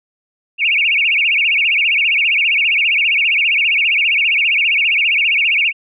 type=tone with vibrato; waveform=sine; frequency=2494 Hz; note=D#7; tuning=3 cents sharp; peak=-11 dBFS; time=0.58-5.73 s; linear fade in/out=50 ms; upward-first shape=sine; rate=15 Hz; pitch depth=220 cents each way; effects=none